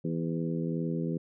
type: harmonic tone with a mistuned harmonic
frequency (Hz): 82.41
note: E2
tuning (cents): 0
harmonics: 2 / 3 / 4 / 5 / 6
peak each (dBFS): -31 / -35 / -37 / -39 / -41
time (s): 0.04-1.18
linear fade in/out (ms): 10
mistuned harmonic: 6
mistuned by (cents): +28
effects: none